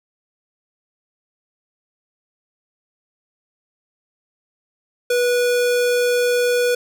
square tone, 488.3 Hz, B4, 20 cents flat, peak -16 dBFS, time 5.1-6.75 s, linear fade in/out 5 ms, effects none

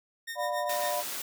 sawtooth tone with tremolo, 1837 Hz, A#6, 26 cents flat, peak -30 dBFS, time 0.27-0.96 s, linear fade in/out 10 ms, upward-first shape triangle, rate 7.2 Hz, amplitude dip 90%
sine chord, B diminished, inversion first, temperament just, 592.7 / 711.2 / 987.8 Hz, D5 / F5 / B5, +16 / +31 / 0 cents, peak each -32 / -33 / -34 dBFS, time 0.35-1.04 s, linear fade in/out 50 ms
white high-pass noise, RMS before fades -36 dBFS, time 0.69-1.22 s, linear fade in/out 5 ms, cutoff 260 Hz, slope 12 dB/octave
effects none

